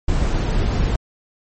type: noise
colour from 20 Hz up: brown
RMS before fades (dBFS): -18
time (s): 0.08-0.96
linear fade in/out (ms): 5
effects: MP3 32 kbps